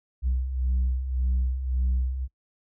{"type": "beating tone pair", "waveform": "sine", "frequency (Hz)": [62.1, 63.9], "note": ["B1", "C2"], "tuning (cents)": [10, -40], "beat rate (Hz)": 1.8, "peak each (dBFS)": [-28, -22], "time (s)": [0.22, 2.28], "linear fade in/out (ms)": 50, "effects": ["noise-tail reverb RT60 0.1 s tail -24 dB re dry", "tanh soft clip ceiling -19 dBFS"]}